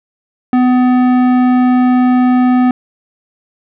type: tone with tanh clipping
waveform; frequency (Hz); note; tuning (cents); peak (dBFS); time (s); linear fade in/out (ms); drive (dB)
triangle; 250.9; B3; +28; -9; 0.53-2.71; 2; 18
effects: none